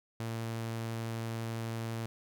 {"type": "tone", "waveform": "sawtooth", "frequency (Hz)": 114, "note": "A#2", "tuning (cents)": -38, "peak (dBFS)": -31, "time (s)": [0.2, 2.06], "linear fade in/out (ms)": 0, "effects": []}